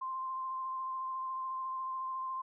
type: tone with vibrato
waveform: sine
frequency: 1046.5 Hz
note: C6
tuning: in tune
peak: -35 dBFS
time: 0.01-2.42 s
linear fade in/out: 10 ms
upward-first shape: sine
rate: 14 Hz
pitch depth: 15 cents each way
effects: none